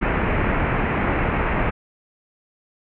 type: low-pass noise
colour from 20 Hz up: pink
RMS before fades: -21 dBFS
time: 0.01-1.71 s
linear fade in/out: 20 ms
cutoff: 2500 Hz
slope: 48 dB/octave
effects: none